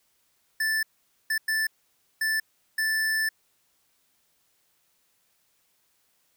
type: tone bursts at uneven times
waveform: square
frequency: 1760 Hz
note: A6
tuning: in tune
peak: -24 dBFS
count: 5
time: 0.6-0.83 / 1.3-1.38 / 1.48-1.67 / 2.21-2.4 / 2.78-3.29 s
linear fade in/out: 5 ms
effects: white hiss -69 dBFS RMS until 6.36 s